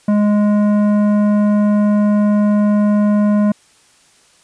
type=tone with tanh clipping; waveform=sine; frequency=207.7 Hz; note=G#3; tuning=in tune; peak=-12 dBFS; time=0.08-3.52 s; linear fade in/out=5 ms; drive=12 dB; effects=white hiss -51 dBFS RMS until 4.43 s + resampled to 22050 Hz